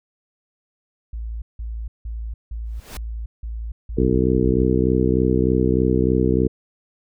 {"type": "tone bursts", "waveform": "sine", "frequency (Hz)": 56, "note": "A1", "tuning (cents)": 31, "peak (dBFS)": -26, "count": 8, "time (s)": [1.13, 4.64], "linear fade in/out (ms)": 5, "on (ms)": 290, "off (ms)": 170}
{"type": "noise with exponential growth", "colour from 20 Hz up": "pink", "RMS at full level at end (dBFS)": -31, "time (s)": [2.65, 2.97], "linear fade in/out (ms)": 2, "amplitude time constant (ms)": 68}
{"type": "harmonic tone", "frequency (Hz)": 63.3, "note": "B1", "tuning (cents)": 43, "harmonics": [1, 2, 3, 4, 5, 6, 7], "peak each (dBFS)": [-23, -23, -23, -23, -23, -23, -23], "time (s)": [3.97, 6.48], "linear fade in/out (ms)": 10}
{"effects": []}